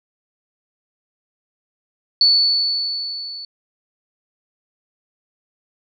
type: tone with level ramp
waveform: sine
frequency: 4456 Hz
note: C#8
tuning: 8 cents sharp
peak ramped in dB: -9 to -30 dBFS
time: 2.21-3.45 s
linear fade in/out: 2 ms
effects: none